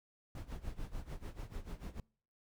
brown noise with tremolo, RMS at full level -41 dBFS, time 0.35-2 s, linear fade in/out 2 ms, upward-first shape sine, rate 6.8 Hz, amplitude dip 85%, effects noise-tail reverb RT60 0.5 s tail -26 dB re dry

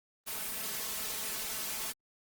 white noise with comb filter, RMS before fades -37 dBFS, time 0.26-1.93 s, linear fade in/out 20 ms, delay 4.6 ms, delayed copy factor +0.95, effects Opus 24 kbps

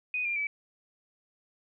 sine tone with pitch steps, 2489 / 2392 / 2298 Hz, D#7 / D7 / D7, 0 / +31 / -38 cents, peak -28 dBFS, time 0.14-0.47 s, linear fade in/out 2 ms, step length 110 ms, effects none

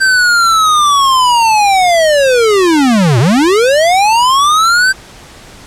square linear two-way sweep, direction down then up, 1568 to 110 to 1568 Hz, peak -7 dBFS, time 0-4.93 s, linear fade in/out 20 ms, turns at 3.19 s, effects pink hiss -35 dBFS RMS until 5.66 s + low-pass 9000 Hz 12 dB/octave

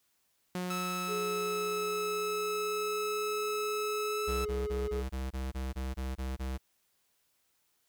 sawtooth tone with exponential decay, 180.7 Hz, F#3, 41 cents flat, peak -29 dBFS, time 0.55-4.56 s, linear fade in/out 2 ms, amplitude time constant 870 ms
sawtooth tone with pitch glide, 1302 to 1311.8 Hz, E6 to E6, -22 to -9 cents, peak -31 dBFS, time 0.7-4.45 s, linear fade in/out 5 ms, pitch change +13 cents, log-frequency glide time 4.03-4.24 s
triangle tone, 421.3 Hz, G#4, 25 cents sharp, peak -31 dBFS, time 1.07-5.04 s, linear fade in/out 50 ms
square tone bursts, 65.41 Hz, C2, in tune, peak -34 dBFS, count 11, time 4.27-6.58 s, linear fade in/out 20 ms, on 190 ms, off 22 ms
effects white hiss -74 dBFS RMS until 7.88 s

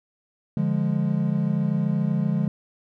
triangle chord, D diminished, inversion none, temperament equal, 146.83 / 174.61 / 207.7 Hz, D3 / F3 / Ab3, 0 / 0 / 0 cents, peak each -23 dBFS, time 0.57-2.48 s, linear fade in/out 2 ms, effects none

